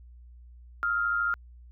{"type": "tone pair together", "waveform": "sine", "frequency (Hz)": [1286.8, 1400], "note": ["E6", "F6"], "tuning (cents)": [-42, 4], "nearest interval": "minor second", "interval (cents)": 146, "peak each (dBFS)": [-32, -25], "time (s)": [0.83, 1.34], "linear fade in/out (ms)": 0, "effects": ["added 60 Hz sine -47 dBFS peak until 1.71 s"]}